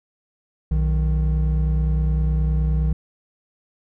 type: tone pair together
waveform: triangle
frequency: 61.75 / 155.6 Hz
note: B1 / D#3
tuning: 0 / 0 cents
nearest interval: octave + major third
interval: 1600 cents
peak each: -16 / -21 dBFS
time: 0.71-2.93 s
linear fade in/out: 5 ms
effects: none